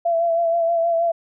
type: tone with vibrato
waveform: sine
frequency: 673 Hz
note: E5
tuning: 36 cents sharp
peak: -16 dBFS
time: 0.05-1.12 s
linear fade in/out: 10 ms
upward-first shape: sine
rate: 6.3 Hz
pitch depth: 32 cents each way
effects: none